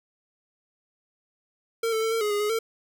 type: tone with pitch steps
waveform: square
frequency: 456.9 / 442 / 447.3 / 455 / 419.2 / 411.7 / 419 / 452.2 Hz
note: A#4 / A4 / A4 / A#4 / G#4 / G#4 / G#4 / A4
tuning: -35 / +8 / +28 / -42 / +16 / -15 / +15 / +47 cents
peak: -24 dBFS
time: 1.83-2.59 s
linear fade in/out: 5 ms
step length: 95 ms
effects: none